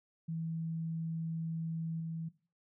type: tone with level steps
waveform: sine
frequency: 163.2 Hz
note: E3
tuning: 17 cents flat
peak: -35 / -37 dBFS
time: 0.28-2.29 s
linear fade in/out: 10 ms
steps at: 2 s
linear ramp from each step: 2 ms
effects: noise-tail reverb RT60 0.4 s tail -18 dB re dry